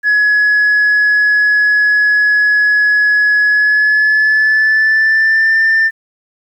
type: tone with pitch glide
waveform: sine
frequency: 1688 to 1788.4 Hz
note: G#6 to A6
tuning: +28 to +28 cents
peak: -6 dBFS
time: 0.03-5.91 s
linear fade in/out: 50 ms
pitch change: +100 cents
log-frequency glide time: 3.47-5.57 s
effects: tanh soft clip ceiling -6 dBFS + 8-bit